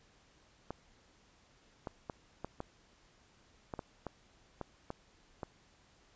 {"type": "clicks", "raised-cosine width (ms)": 1, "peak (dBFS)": -25, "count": 11, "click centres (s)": [0.706, 1.872, 2.098, 2.446, 2.604, 3.738, 3.792, 4.067, 4.613, 4.904, 5.432], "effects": ["pink hiss -66 dBFS RMS until 6.15 s", "resampled to 16000 Hz"]}